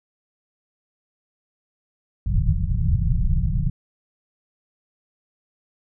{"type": "low-pass noise", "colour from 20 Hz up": "pink", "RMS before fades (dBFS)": -20, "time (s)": [2.26, 3.7], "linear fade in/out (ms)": 5, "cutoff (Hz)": 180, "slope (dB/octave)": 96, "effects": []}